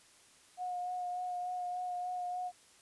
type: tone with vibrato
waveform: sine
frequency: 721 Hz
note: F#5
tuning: 45 cents flat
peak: -35 dBFS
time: 0.57-2.52 s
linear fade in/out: 50 ms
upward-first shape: sine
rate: 3.4 Hz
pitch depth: 17 cents each way
effects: white hiss -62 dBFS RMS until 2.81 s + resampled to 24000 Hz